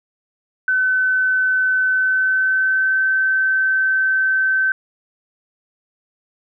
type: tone with pitch glide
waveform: sine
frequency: 1517 to 1540 Hz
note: F#6 to G6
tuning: +43 to -31 cents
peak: -14 dBFS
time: 0.68-4.72 s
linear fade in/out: 2 ms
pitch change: +26 cents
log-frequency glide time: 1.88-3.02 s
effects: none